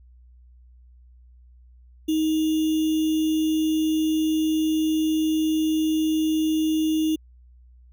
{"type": "tone with sample-and-hold", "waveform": "sine", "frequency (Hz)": 314.4, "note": "D#4", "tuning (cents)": 18, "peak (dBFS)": -19, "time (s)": [2.08, 7.16], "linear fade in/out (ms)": 10, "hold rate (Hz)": 3150, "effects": ["added 61 Hz sine -48 dBFS peak until 7.92 s"]}